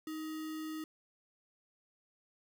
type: tone with sample-and-hold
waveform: sine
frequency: 313.2 Hz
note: D#4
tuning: 11 cents sharp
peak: -38 dBFS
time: 0.07-0.84 s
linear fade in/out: 2 ms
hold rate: 1575 Hz
effects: none